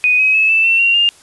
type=tone with pitch steps; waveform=sine; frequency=2488 / 2539 / 2591 / 2644 / 2698 / 2753 / 2809 Hz; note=D#7 / D#7 / E7 / E7 / E7 / F7 / F7; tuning=-1 / +34 / -30 / +5 / +40 / -25 / +9 cents; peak=-9 dBFS; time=0.04-1.09 s; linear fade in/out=0 ms; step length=150 ms; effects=white hiss -45 dBFS RMS until 1.22 s + resampled to 24000 Hz